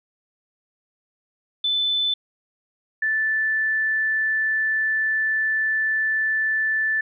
sine tone pair in turn, 3513 / 1756.5 Hz, A7 / A6, -3 / -3 cents, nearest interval octave, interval 1200 cents, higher first, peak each -19 dBFS, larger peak neither, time 1.64-2.14 / 3.02-7.01 s, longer second, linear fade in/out 5 ms, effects none

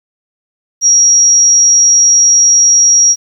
sine tone, 5670 Hz, F8, 25 cents sharp, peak -4 dBFS, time 0.81-3.16 s, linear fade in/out 50 ms, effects 7-bit

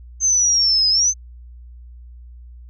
sine linear two-way sweep, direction down then up, 6300 to 4985 to 6300 Hz, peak -13 dBFS, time 0.2-1.14 s, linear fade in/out 50 ms, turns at 0.89 s, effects added 60 Hz sine -37 dBFS peak until 2.69 s

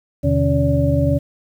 sine tone cluster, 80.7 / 128.2 / 149.4 / 279 / 573 Hz, E2 / C3 / D3 / C#4 / D5, -36 / -35 / +30 / +11 / -43 cents, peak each -20 dBFS, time 0.23-1.19 s, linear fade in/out 20 ms, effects 8-bit

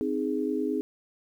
sine chord, Ab major, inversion first, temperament equal, 261.6 / 311.1 / 415.3 Hz, C4 / Eb4 / Ab4, 0 / 0 / 0 cents, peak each -30 dBFS, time 0.01-0.81 s, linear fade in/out 0 ms, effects 10-bit

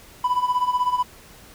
triangle tone with tremolo, 993 Hz, B5, 9 cents sharp, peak -13 dBFS, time 0.24-1.03 s, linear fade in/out 5 ms, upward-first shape sine, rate 16 Hz, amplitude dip 80%, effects tanh soft clip ceiling -11 dBFS + pink hiss -47 dBFS RMS until 1.54 s

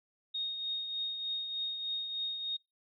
sine tone with tremolo, 3719 Hz, A#7, 5 cents flat, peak -31 dBFS, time 0.34-2.57 s, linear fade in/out 10 ms, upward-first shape triangle, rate 3.3 Hz, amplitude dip 50%, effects noise-tail reverb RT60 0.2 s tail -26 dB re dry

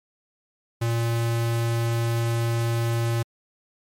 square tone, 116.3 Hz, A#2, 4 cents flat, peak -22 dBFS, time 0.81-3.23 s, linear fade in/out 10 ms, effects MP3 64 kbps

